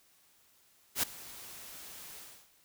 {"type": "noise with ADSR envelope", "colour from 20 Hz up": "white", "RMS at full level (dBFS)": -28, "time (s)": [0.95, 2.49], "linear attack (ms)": 79, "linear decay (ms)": 9, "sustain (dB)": -20, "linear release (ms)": 320, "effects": ["white hiss -66 dBFS RMS until 2.64 s"]}